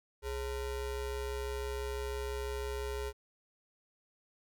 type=ring-modulated tone; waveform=square; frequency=240 Hz; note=B3; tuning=49 cents flat; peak=-33 dBFS; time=0.22-3.13 s; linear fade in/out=50 ms; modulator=177 Hz; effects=none